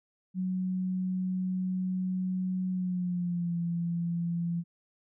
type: tone with pitch glide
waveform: sine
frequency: 185 to 170.63 Hz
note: F#3 to F3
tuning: 0 to -40 cents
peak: -28 dBFS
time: 0.34-4.64 s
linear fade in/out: 50 ms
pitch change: -140 cents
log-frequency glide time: 2.7-3.57 s
effects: none